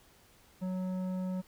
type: tone with tanh clipping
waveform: triangle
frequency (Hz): 185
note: F#3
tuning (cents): 0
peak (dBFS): -34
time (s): 0.61-1.42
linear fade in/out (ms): 20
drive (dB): 15
effects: pink hiss -62 dBFS RMS until 1.47 s